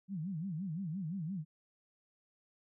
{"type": "tone with vibrato", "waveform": "sine", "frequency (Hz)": 174.61, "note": "F3", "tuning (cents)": 0, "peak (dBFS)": -36, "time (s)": [0.08, 1.45], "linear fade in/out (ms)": 50, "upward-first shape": "sine", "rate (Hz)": 5.8, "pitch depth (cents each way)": 240, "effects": []}